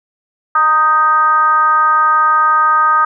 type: tone with frequency modulation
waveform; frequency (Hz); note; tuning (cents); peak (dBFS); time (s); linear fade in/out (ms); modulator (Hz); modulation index
sine; 1244.5; D#6; 0; -8; 0.55-3.05; 5; 319; 0.69
effects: none